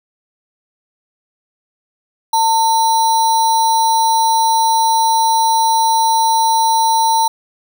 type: tone with sample-and-hold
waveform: sine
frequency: 900 Hz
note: A5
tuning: 39 cents sharp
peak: -10 dBFS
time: 2.33-7.28 s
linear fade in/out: 5 ms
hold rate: 4900 Hz
effects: none